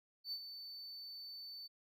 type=tone with ADSR envelope; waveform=triangle; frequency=4522 Hz; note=C#8; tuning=34 cents sharp; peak=-37 dBFS; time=0.24-1.68 s; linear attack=81 ms; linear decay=66 ms; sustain=-9 dB; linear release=21 ms; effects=none